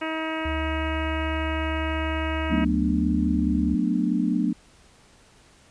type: harmonic tone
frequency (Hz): 318.5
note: D#4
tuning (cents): +41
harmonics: 1 / 2 / 3 / 4 / 5 / 6 / 7 / 8 / 9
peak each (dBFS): -30 / -33 / -35 / -36 / -37 / -38 / -38 / -39 / -40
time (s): 0.01-2.65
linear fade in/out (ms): 10
type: tone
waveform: sine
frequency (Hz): 73.7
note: D2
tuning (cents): +7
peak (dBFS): -27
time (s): 0.45-3.75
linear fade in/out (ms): 5
type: chord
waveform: sine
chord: B minor seventh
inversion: second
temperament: just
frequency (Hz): 185.21 / 222.2 / 246.9 / 296.3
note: F#3 / A3 / B3 / D4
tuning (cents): +2 / +17 / 0 / +15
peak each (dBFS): -26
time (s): 2.5-4.53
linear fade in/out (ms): 10
effects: pink hiss -55 dBFS RMS until 5.7 s + resampled to 22050 Hz